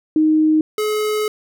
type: tone pair in turn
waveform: sine / square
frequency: 311.1 / 426 Hz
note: D#4 / G#4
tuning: 0 / +44 cents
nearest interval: perfect fourth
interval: 544 cents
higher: second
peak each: -11 / -18 dBFS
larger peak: first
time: 0.16-0.61 / 0.78-1.28 s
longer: second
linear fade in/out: 2 ms
effects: none